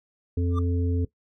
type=harmonic tone; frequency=87.3 Hz; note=F2; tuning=in tune; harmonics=1 / 3 / 5; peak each=-23 / -30 / -33 dBFS; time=0.37-1.05 s; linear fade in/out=5 ms
type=tone with exponential growth; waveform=triangle; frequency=1182 Hz; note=D6; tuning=11 cents sharp; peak=-26 dBFS; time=0.5-0.59 s; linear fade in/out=5 ms; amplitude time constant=18 ms
effects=noise-tail reverb RT60 0.1 s tail -17 dB re dry